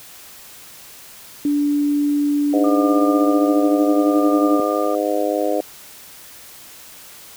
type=tone with pitch glide; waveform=sine; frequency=290.5 to 298.5 Hz; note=D4 to D4; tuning=-19 to +28 cents; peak=-15 dBFS; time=1.45-4.6 s; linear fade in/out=2 ms; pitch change=+47 cents; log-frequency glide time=2.47-3.96 s
type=harmonic tone; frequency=103.2 Hz; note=G#2; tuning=10 cents flat; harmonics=3 / 4 / 5 / 6 / 7; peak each=-23 / -25 / -22 / -23 / -26 dBFS; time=2.53-5.61 s; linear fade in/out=5 ms
type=tone with tremolo; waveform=sine; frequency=1200 Hz; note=D6; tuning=37 cents sharp; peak=-23 dBFS; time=2.64-4.95 s; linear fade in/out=2 ms; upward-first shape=sine; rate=0.67 Hz; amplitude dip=65%
effects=white hiss -41 dBFS RMS until 7.36 s